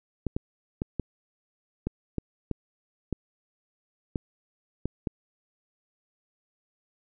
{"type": "clicks", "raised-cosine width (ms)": 3, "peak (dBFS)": -15, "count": 11, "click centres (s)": [0.267, 0.365, 0.819, 0.997, 1.87, 2.183, 2.513, 3.127, 4.158, 4.856, 5.072], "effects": []}